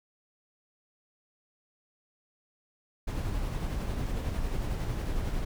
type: noise with tremolo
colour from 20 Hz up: brown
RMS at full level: -30 dBFS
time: 3.07-5.45 s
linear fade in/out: 10 ms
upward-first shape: sine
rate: 11 Hz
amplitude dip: 30%
effects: none